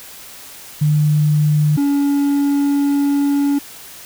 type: tone pair in turn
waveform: sine / triangle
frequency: 150.1 / 283.4 Hz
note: D3 / C#4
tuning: +38 / +38 cents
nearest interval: major seventh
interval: 1100 cents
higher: second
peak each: -11 dBFS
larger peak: neither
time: 0.81-1.77 / 1.77-3.59 s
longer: second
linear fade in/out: 10 ms
effects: white hiss -37 dBFS RMS until 4.05 s